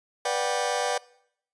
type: chord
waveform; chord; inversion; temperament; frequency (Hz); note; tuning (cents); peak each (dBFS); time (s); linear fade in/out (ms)
sawtooth; G major seventh; first; just; 490 / 588 / 735 / 784; B4 / D5 / F#5 / G5; -14 / +2 / -12 / 0; -26; 0.25-0.98; 5
effects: noise-tail reverb RT60 0.7 s tail -22 dB re dry + resampled to 22050 Hz